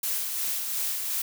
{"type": "noise with tremolo", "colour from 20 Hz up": "blue", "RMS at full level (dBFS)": -28, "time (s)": [0.03, 1.22], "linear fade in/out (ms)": 5, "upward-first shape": "sine", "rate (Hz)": 2.8, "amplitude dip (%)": 35, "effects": []}